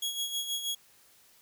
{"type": "tone with tremolo", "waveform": "sawtooth", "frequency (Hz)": 3322, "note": "G#7", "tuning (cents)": 0, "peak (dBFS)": -26, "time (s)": [0.02, 0.75], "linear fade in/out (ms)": 5, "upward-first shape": "sine", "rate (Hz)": 6.3, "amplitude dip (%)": 60, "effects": ["white hiss -61 dBFS RMS until 1.41 s"]}